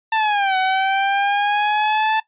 sawtooth linear two-way sweep, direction down then up, 897 to 749 to 880 Hz, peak -12 dBFS, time 0.12-2.2 s, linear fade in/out 5 ms, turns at 0.57 s, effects noise-tail reverb RT60 0.1 s tail -17 dB re dry + resampled to 8000 Hz

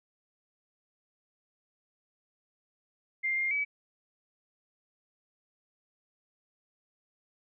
sine tone with pitch steps, 2104 / 2116 / 2285 Hz, C7 / C7 / D7, +9 / +19 / -48 cents, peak -27 dBFS, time 3.23-3.65 s, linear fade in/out 20 ms, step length 140 ms, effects none

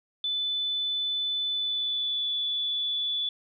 sine tone with pitch glide, 3500 to 3454 Hz, A7 to A7, -10 to -33 cents, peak -26 dBFS, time 0.24-3.29 s, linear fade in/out 2 ms, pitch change -23 cents, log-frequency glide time 1.51-2.29 s, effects none

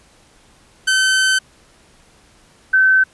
sawtooth / sine tone pair in turn, 1534 / 1534 Hz, G6 / G6, -38 / -38 cents, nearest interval unison, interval 0 cents, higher neither, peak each -9 dBFS, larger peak neither, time 0.87-1.39 / 2.73-3.04 s, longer first, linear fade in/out 10 ms, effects pink hiss -51 dBFS RMS until 3.13 s + resampled to 24000 Hz

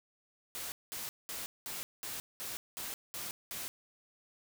white noise bursts, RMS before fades -41 dBFS, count 9, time 0.55-3.68 s, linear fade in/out 0 ms, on 170 ms, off 200 ms, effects none

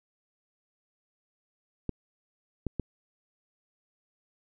clicks, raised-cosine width 3 ms, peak -17 dBFS, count 3, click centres 1.893 / 2.667 / 2.797 s, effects none

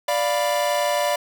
45% pulse chord, B diminished, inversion first, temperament equal, 587.3 / 698.5 / 987.8 Hz, D5 / F5 / B5, 0 / 0 / 0 cents, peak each -22 / -25 / -26 dBFS, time 0.08-1.16 s, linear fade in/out 5 ms, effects none

